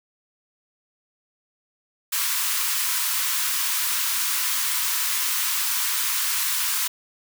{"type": "high-pass noise", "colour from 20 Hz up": "white", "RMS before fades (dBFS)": -24, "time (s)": [2.12, 6.88], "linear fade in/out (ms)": 10, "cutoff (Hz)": 920, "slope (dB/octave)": 96, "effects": []}